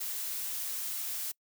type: noise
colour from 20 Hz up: blue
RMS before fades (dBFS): -36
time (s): 0-1.32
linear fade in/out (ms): 10
effects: noise-tail reverb RT60 0.1 s tail -25 dB re dry